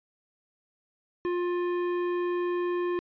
sine tone with hard clipping, 352.9 Hz, F4, 18 cents sharp, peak -28 dBFS, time 1.25-2.99 s, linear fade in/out 0 ms, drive 12 dB, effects resampled to 11025 Hz

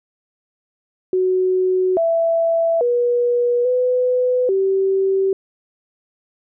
sine tone with pitch steps, 370.9 / 664 / 483.5 / 501 / 385.7 Hz, F#4 / E5 / B4 / B4 / G4, +4 / +12 / -37 / +25 / -28 cents, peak -14 dBFS, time 1.13-5.33 s, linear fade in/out 2 ms, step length 840 ms, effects none

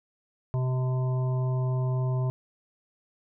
harmonic tone, 128.3 Hz, C3, 34 cents flat, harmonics 1 / 3 / 5 / 7 / 8, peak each -24 / -38 / -39 / -44 / -44 dBFS, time 0.54-2.3 s, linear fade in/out 0 ms, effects none

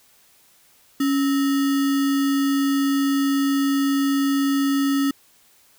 sine tone with sample-and-hold, 277.2 Hz, C#4, in tune, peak -17 dBFS, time 1-5.11 s, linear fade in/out 5 ms, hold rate 1575 Hz, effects white hiss -56 dBFS RMS until 5.78 s

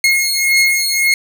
sawtooth beating tone pair, 2156 / 2157.8 Hz, C#7 / C#7, -49 / -47 cents, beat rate 1.8 Hz, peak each -11 dBFS, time 0.04-1.14 s, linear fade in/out 2 ms, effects none

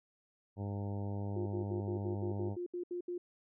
harmonic tone, 100.8 Hz, G2, 49 cents sharp, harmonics 1 / 2 / 3 / 4 / 5 / 6 / 7 / 8 / 9, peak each -37 / -43 / -47 / -49 / -51 / -53 / -54 / -55 / -56 dBFS, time 0.56-2.57 s, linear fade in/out 50 ms
sine tone bursts, 353.3 Hz, F4, 20 cents sharp, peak -36 dBFS, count 11, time 1.36-3.18 s, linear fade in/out 5 ms, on 100 ms, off 72 ms
effects none

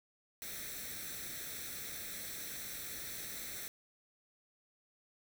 white noise with comb filter, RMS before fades -44 dBFS, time 0.42-3.68 s, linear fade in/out 0 ms, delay 0.51 ms, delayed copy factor +0.7, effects none

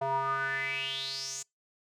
square tone with band-pass filter sweep, 135.4 Hz, C#3, 40 cents flat, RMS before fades -33 dBFS, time 0.01-1.43 s, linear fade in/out 10 ms, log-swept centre 760 to 7200 Hz, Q 7.2, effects noise-tail reverb RT60 0.2 s tail -26 dB re dry

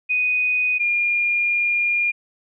sine tone pair in turn, 2489 / 2414 Hz, D#7 / D7, 0 / +47 cents, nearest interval minor second, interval 53 cents, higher first, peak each -17 dBFS, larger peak neither, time 0.09-0.79 / 0.79-2.12 s, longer second, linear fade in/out 20 ms, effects none

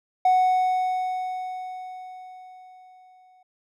triangle tone with exponential decay, 740 Hz, F#5, in tune, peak -12 dBFS, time 0.25-3.43 s, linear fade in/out 5 ms, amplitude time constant 690 ms, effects tanh soft clip ceiling -10 dBFS

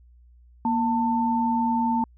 sine tone pair together, 236.4 / 892.5 Hz, A#3 / A5, +24 / +24 cents, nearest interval octave + major seventh, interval 2300 cents, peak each -23 dBFS, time 0.65-2.04 s, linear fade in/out 2 ms, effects added 60 Hz sine -50 dBFS peak until 2.17 s

